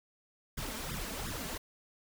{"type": "noise with flanger", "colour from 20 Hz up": "pink", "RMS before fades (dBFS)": -39, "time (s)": [0.57, 1.58], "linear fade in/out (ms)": 10, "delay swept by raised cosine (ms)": [0.56, 4.66], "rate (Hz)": 2.8, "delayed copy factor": 0.95, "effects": []}